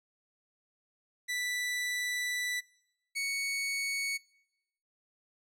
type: tone pair in turn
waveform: sawtooth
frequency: 1975.5 / 2224 Hz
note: B6 / C#7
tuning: 0 / +5 cents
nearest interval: major second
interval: 205 cents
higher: second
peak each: -28 dBFS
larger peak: neither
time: 1.28-2.61 / 3.15-4.18 s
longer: first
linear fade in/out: 20 ms
effects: noise-tail reverb RT60 0.9 s tail -25 dB re dry + low-pass 12000 Hz 12 dB/octave